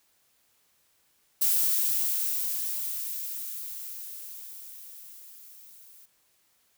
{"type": "noise with level ramp", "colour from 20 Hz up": "violet", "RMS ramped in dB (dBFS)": [-23, -53], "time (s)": [1.41, 6.06], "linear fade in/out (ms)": 10, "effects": ["white hiss -68 dBFS RMS until 6.77 s"]}